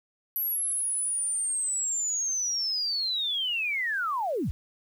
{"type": "linear sweep", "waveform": "sine", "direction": "down", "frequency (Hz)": [11820, 46.25], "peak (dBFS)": -26, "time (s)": [0.36, 4.51], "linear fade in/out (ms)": 0, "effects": ["9-bit"]}